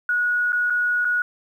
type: tone with dropouts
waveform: sine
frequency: 1457 Hz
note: F#6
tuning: 27 cents flat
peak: -18 dBFS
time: 0.09-1.22 s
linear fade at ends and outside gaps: 2 ms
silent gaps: 0.522-0.529 / 0.7-0.704 / 1.047-1.051 s
effects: 9-bit